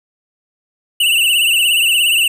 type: tone with vibrato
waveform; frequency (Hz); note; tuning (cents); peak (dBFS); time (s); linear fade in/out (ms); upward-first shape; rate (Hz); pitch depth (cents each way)
square; 2810; F7; +10; -11; 1-2.28; 5; triangle; 17; 120
effects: none